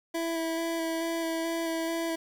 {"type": "tone with vibrato", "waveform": "25% pulse", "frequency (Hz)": 329.6, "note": "E4", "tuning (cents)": 0, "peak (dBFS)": -25, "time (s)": [0.14, 2.16], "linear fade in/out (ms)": 10, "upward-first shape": "square", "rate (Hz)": 2.3, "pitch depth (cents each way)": 12, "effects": ["9-bit"]}